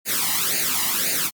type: noise with flanger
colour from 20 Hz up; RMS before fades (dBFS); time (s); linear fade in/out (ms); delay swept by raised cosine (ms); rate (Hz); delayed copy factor
white; -22; 0.05-1.31; 50; 0.44 to 1.02; 1.9; +0.8
effects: high-pass 150 Hz 12 dB/octave + MP3 96 kbps